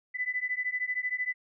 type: beating tone pair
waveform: sine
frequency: 1992 / 2005 Hz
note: B6 / B6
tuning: +14 / +26 cents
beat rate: 13 Hz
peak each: -32 / -32 dBFS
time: 0.14-1.34 s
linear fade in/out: 20 ms
effects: none